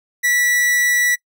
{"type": "tone", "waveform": "45% pulse", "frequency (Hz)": 1951, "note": "B6", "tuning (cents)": -22, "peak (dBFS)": -14, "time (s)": [0.23, 1.16], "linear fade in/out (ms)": 20, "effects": ["noise-tail reverb RT60 0.1 s tail -23 dB re dry"]}